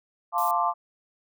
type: chord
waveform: sine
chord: D minor seventh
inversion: first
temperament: equal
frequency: 698.5 / 880 / 1046.5 / 1174.7 Hz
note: F5 / A5 / C6 / D6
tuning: 0 / 0 / 0 / 0 cents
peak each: -27 dBFS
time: 0.32-0.74 s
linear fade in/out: 50 ms
type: noise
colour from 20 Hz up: violet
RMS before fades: -37 dBFS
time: 0.38-0.51 s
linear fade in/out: 2 ms
effects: none